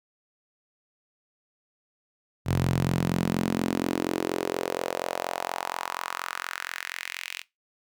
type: tone with high-pass filter sweep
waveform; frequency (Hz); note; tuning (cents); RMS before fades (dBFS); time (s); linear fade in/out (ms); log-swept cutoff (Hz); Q
sawtooth; 44.2; F1; +22; -29; 2.45-7.44; 50; 110 to 2600; 2.5
effects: noise-tail reverb RT60 0.2 s tail -20 dB re dry